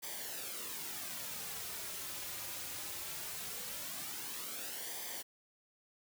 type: noise with flanger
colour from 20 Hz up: white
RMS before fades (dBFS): -43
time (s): 0.02-5.23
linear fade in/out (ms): 20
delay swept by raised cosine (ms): 0.73 to 4.53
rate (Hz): 0.2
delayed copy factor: -0.6
effects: none